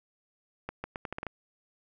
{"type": "accelerating click train", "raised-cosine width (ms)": 0.5, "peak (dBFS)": -20, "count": 8, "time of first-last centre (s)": [0.69, 1.267], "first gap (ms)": 150, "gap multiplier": 0.79, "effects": []}